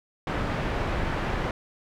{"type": "low-pass noise", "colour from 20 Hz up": "pink", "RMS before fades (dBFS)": -28, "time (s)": [0.27, 1.51], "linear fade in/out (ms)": 2, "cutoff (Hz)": 2000, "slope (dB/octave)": 12, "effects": []}